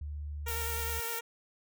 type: tone with pitch glide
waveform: sine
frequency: 73.7 to 72.27 Hz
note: D2 to D2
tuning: +7 to -27 cents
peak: -36 dBFS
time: 0.01-1 s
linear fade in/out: 5 ms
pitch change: -34 cents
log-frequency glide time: 0.57-0.72 s
type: tone with vibrato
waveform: 10% pulse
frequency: 462.3 Hz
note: A#4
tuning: 14 cents flat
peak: -29 dBFS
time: 0.46-1.21 s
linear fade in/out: 10 ms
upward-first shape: square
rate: 9.7 Hz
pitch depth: 18 cents each way
type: noise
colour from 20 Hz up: blue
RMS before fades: -38 dBFS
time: 0.48-1.19 s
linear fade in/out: 2 ms
effects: none